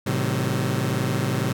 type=chord; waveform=sawtooth; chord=A diminished seventh; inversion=none; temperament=just; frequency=110 / 132 / 158.4 / 190.08 Hz; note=A2 / C3 / Eb3 / Gb3; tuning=0 / +16 / +31 / +47 cents; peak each=-23 / -21 / -26 / -25 dBFS; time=0.06-1.53 s; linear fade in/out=10 ms; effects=none